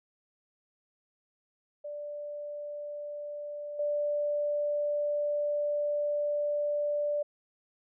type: tone with level steps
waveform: sine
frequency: 587.3 Hz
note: D5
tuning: in tune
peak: -36 / -27 dBFS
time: 1.84-7.23 s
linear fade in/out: 10 ms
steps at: 3.79 s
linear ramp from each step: 5 ms
effects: none